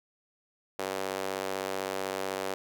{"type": "tone with high-pass filter", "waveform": "sawtooth", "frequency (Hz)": 95.9, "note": "G2", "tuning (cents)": -37, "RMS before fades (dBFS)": -34, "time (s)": [0.79, 2.54], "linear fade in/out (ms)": 0, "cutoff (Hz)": 480, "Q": 1.5, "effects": []}